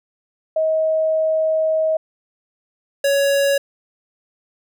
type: tone pair in turn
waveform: sine / square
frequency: 634 / 558.8 Hz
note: D#5 / C#5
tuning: +32 / +14 cents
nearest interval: major second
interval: 218 cents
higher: first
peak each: -15 dBFS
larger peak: neither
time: 0.56-1.97 / 3.04-3.58 s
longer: first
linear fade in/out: 5 ms
effects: none